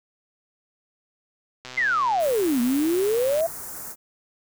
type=click train; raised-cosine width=0.2 ms; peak=-20 dBFS; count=224; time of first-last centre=1.65-3.406 s; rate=127 Hz
type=exponential two-way sweep; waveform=sine; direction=down then up; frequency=2132 to 233.1 to 680 Hz; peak=-19 dBFS; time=1.77-3.47 s; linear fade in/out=10 ms; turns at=2.61 s
type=band-stop noise; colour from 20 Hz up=white; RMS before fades=-36 dBFS; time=2.19-3.96 s; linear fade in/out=50 ms; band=1600 to 6400 Hz; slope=24 dB/octave
effects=none

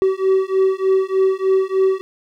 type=beating tone pair; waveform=triangle; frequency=380 / 383.3 Hz; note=F#4 / G4; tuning=+46 / -39 cents; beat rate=3.3 Hz; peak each=-15 dBFS; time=0.02-2.01 s; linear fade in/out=0 ms; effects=none

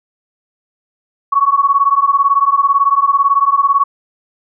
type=beating tone pair; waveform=sine; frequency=1107 / 1125 Hz; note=C#6 / C#6; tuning=-3 / +25 cents; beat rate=18 Hz; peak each=-12 dBFS; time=1.32-3.84 s; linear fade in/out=10 ms; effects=none

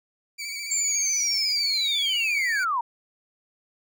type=tone with vibrato; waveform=20% pulse; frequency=2287 Hz; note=D7; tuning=47 cents flat; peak=-26 dBFS; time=0.38-2.65 s; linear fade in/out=20 ms; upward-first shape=square; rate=14 Hz; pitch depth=36 cents each way
type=linear sweep; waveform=sine; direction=down; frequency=7390 to 902 Hz; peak=-22 dBFS; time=0.71-2.81 s; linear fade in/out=5 ms
effects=none

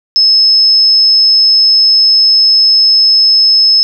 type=tone; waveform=sine; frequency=5200 Hz; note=E8; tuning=24 cents flat; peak=-4 dBFS; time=0.16-3.83 s; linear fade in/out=0 ms; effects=none

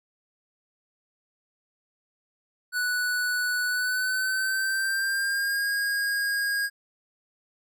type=tone with pitch glide; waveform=square; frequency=1480 to 1632.7 Hz; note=F#6 to G#6; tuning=0 to -30 cents; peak=-25 dBFS; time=2.72-6.7 s; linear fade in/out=50 ms; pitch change=+170 cents; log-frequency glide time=3.66-5.69 s; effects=none

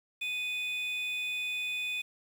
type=tone pair together; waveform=triangle; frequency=2489 / 3500 Hz; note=D#7 / A7; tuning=0 / -10 cents; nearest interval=tritone; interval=590 cents; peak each=-31 / -37 dBFS; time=0.21-2.02 s; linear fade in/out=10 ms; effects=9-bit

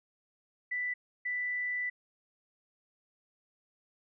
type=tone pair in turn; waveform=sine; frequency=1980 / 1980 Hz; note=B6 / B6; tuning=+4 / +4 cents; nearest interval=unison; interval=0 cents; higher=neither; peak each=-31 / -31 dBFS; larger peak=neither; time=0.71-0.94 / 1.25-1.9 s; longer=second; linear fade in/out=10 ms; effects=none

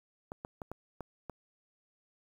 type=clicks; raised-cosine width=1 ms; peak=-26 dBFS; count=6; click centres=0.319 / 0.449 / 0.618 / 0.716 / 1.007 / 1.297 s; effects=9-bit

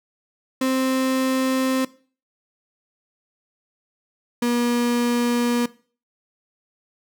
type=tone pair in turn; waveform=35% pulse; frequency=261.6 / 240 Hz; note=C4 / B3; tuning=0 / -49 cents; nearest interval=minor second; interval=149 cents; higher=first; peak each=-17 dBFS; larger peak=neither; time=0.61-1.85 / 4.42-5.66 s; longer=neither; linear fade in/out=5 ms; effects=noise-tail reverb RT60 0.4 s tail -19 dB re dry

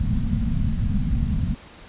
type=low-pass noise; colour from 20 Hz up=pink; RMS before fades=-22 dBFS; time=0-1.55 s; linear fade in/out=10 ms; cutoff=250 Hz; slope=96 dB/octave; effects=pink hiss -45 dBFS RMS until 1.88 s + resampled to 8000 Hz

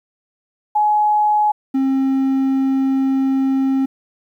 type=tone pair in turn; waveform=sine / triangle; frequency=843 / 267.6 Hz; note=G#5 / C4; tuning=+26 / +39 cents; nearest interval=octave + minor sixth; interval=1987 cents; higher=first; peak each=-12 dBFS; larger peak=neither; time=0.75-1.52 / 1.74-3.86 s; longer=second; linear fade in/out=10 ms; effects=9-bit

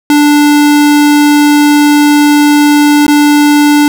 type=tone with dropouts; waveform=square; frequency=293.7 Hz; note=D4; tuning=in tune; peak=-4 dBFS; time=0.1-3.88 s; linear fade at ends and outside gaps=1 ms; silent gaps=3.066-3.08 s; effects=none

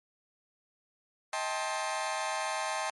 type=chord; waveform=sawtooth; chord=A half-diminished seventh; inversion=second; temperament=just; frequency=633.6 / 792 / 880 / 1056 Hz; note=Eb5 / G5 / A5 / C6; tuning=+31 / +18 / 0 / +16 cents; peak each=-33 dBFS; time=1.33-2.9 s; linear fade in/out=2 ms; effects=MP3 48 kbps

